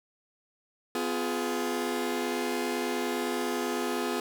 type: chord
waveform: sawtooth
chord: F diminished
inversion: second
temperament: just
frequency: 251.4 / 349.2 / 419.1 Hz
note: Cb4 / F4 / Ab4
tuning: +31 / 0 / +16 cents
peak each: -29 dBFS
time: 0.95-4.2 s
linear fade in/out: 2 ms
effects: none